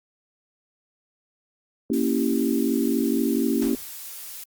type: chord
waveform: sine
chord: A# diminished seventh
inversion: none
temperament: equal with one note detuned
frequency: 233.1 / 277.2 / 329.6 / 390.2 Hz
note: A#3 / C#4 / E4 / G4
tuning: 0 / 0 / 0 / -8 cents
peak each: -24 / -24 / -27 / -28 dBFS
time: 1.9-3.75 s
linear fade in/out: 2 ms
type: noise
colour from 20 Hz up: blue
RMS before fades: -37 dBFS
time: 1.93-4.44 s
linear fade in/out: 5 ms
type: noise with exponential decay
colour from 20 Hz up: pink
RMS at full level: -34 dBFS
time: 3.62-3.97 s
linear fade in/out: 2 ms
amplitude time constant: 74 ms
effects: Opus 48 kbps

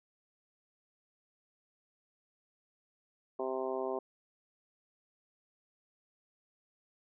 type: harmonic tone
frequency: 130.81 Hz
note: C3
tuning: in tune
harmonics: 2 / 3 / 4 / 5 / 6 / 7 / 8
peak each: -45 / -36 / -41 / -39 / -45 / -45 / -45 dBFS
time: 3.39-3.99 s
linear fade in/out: 5 ms
effects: none

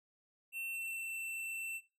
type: tone with pitch glide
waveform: square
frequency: 2700 to 2683 Hz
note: E7 to E7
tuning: +41 to +30 cents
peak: -40 dBFS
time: 0.52-1.81 s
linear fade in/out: 50 ms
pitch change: -11 cents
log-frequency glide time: 0.71-1.16 s
effects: noise-tail reverb RT60 0.3 s tail -19 dB re dry

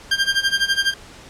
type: tone with tremolo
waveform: 20% pulse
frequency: 1592 Hz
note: G6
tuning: 26 cents sharp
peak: -9 dBFS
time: 0.11-0.94 s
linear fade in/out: 5 ms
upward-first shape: sine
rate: 12 Hz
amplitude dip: 85%
effects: pink hiss -42 dBFS RMS until 1.29 s + low-pass 8000 Hz 12 dB/octave

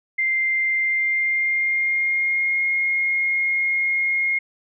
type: tone with pitch glide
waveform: sine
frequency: 2093 to 2144 Hz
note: C7 to C7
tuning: 0 to +42 cents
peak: -18 dBFS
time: 0.18-4.39 s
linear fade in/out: 10 ms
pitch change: +42 cents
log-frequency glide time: 0.81-2.63 s
effects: none

